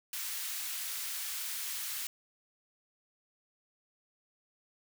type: high-pass noise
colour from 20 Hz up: white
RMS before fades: -38 dBFS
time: 0.13-2.07 s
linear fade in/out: 2 ms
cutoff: 1500 Hz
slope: 12 dB/octave
effects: none